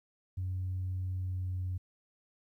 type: tone with pitch glide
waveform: sine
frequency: 92.5 to 91.65 Hz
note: F#2 to F#2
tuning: 0 to -16 cents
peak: -31 dBFS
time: 0.37-1.78 s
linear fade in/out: 10 ms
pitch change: -16 cents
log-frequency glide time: 1.11-1.62 s
effects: tanh soft clip ceiling -29 dBFS + 12-bit